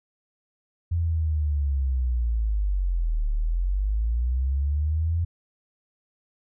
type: linear two-way sweep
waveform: sine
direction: down then up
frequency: 86 to 36.18 to 86 Hz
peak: -21 dBFS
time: 0.91-5.25 s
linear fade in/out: 10 ms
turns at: 3.3 s
effects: none